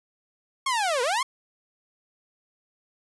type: linear two-way sweep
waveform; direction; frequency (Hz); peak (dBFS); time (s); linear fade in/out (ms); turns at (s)
sawtooth; down then up; 1108.7 to 461.1 to 1108.7; -19; 0.66-1.23; 5; 1.02
effects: resampled to 24000 Hz